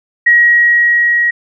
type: tone with level ramp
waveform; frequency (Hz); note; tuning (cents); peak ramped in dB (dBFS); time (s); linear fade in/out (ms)
sine; 1900; A#6; +33; -4 to -9; 0.26-1.31; 10
effects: none